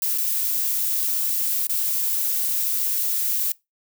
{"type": "noise with dropouts", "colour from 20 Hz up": "violet", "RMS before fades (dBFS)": -23, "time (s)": [0.02, 3.52], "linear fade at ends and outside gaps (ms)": 2, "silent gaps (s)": [[0.178, 0.182], [1.67, 1.694]], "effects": ["noise-tail reverb RT60 0.2 s tail -22 dB re dry"]}